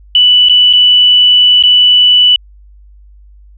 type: tone with dropouts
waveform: sine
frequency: 2970 Hz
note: F#7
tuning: 6 cents sharp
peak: -3 dBFS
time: 0.15-2.36 s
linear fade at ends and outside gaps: 2 ms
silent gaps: 0.487-0.495 / 0.729-0.734 / 1.626-1.636 s
effects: added 50 Hz sine -36 dBFS peak until 3.57 s